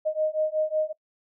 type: beating tone pair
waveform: sine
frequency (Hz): 618 / 623.4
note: D#5 / D#5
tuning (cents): -12 / +3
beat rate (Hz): 5.4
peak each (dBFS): -26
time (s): 0.05-0.93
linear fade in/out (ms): 20
effects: noise-tail reverb RT60 0.1 s tail -20 dB re dry